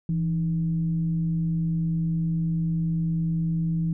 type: tone with frequency modulation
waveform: sine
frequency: 164.81 Hz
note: E3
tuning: in tune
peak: -22 dBFS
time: 0.09-3.93 s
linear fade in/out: 2 ms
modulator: 140 Hz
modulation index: 0.29
effects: none